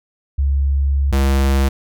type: tone pair in turn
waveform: sine / square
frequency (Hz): 69.3 / 67.91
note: C#2 / C#2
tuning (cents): 0 / -35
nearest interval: unison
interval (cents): 35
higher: first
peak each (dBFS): -13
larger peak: neither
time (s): 0.38-1.12 / 1.12-1.69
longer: first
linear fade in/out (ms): 10
effects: none